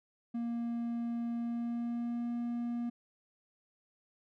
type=tone with pitch glide; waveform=triangle; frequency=234.7 to 237.8 Hz; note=A#3 to A#3; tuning=+12 to +35 cents; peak=-31 dBFS; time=0.34-2.9 s; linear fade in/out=10 ms; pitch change=+23 cents; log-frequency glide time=1.38-2.31 s; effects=none